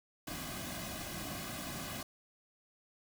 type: noise with comb filter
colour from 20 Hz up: pink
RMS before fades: -42 dBFS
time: 0.27-2.03 s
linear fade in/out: 5 ms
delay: 2.2 ms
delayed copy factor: -0.8
effects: none